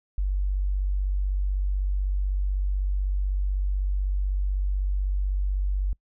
sine tone, 48 Hz, G1, 36 cents flat, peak -22 dBFS, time 0.18-5.93 s, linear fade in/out 0 ms, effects noise-tail reverb RT60 0.1 s tail -25 dB re dry

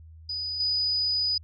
sine tone with level steps, 4967 Hz, D#8, 4 cents flat, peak -29 / -23 dBFS, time 0.29-1.38 s, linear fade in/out 5 ms, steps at 0.6 s, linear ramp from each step 2 ms, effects added 80 Hz sine -45 dBFS peak until 1.43 s

